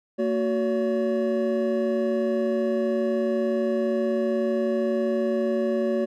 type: tone cluster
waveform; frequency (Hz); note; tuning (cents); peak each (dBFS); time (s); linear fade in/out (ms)
triangle; 229.1 / 371.1 / 568; A#3 / F#4 / C#5; -30 / +5 / +42; -24; 0.18-6.06; 20
effects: none